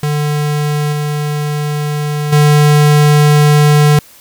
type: tone with level steps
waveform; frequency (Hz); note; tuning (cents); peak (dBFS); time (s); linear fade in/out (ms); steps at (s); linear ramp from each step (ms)
square; 148.5; D3; +20; -13 / -15 / -6; 0.03-3.99; 2; 0.92 / 2.32; 10
effects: white hiss -41 dBFS RMS until 4.2 s